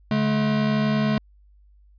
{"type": "tone pair together", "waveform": "square", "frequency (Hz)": [143.1, 214.2], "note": ["D3", "A3"], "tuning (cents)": [-45, -46], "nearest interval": "perfect fifth", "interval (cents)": 699, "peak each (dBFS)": [-26, -21], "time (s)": [0.11, 1.18], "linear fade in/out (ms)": 2, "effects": ["added 50 Hz sine -51 dBFS peak until 1.98 s", "resampled to 11025 Hz"]}